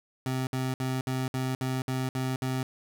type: tone bursts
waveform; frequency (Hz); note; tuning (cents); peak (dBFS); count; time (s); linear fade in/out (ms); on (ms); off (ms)
25% pulse; 130; C3; -11; -24; 9; 0.26-2.63; 2; 210; 60
effects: none